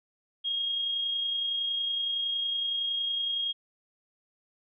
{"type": "tone with amplitude modulation", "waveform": "sine", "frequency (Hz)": 3260, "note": "G#7", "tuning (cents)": -33, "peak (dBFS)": -26, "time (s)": [0.44, 3.53], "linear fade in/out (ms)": 20, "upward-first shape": "sine", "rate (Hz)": 30.8, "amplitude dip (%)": 30, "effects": []}